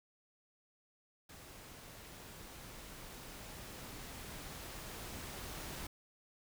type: noise with level ramp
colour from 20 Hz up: pink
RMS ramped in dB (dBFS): -54 to -45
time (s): 1.29-5.87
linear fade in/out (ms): 5
effects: none